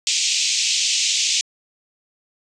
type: band-pass noise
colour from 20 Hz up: white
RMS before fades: -20 dBFS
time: 0.07-1.41 s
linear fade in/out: 0 ms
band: 2400 to 7300 Hz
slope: 48 dB/octave
effects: resampled to 22050 Hz